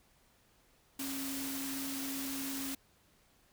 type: tone in noise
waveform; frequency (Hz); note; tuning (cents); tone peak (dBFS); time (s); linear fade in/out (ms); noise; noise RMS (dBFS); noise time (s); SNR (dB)
sine; 271.9; C#4; -33; -39; 0.99-2.75; 5; white; -41; 0.99-2.75; -1
effects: pink hiss -68 dBFS RMS until 3.52 s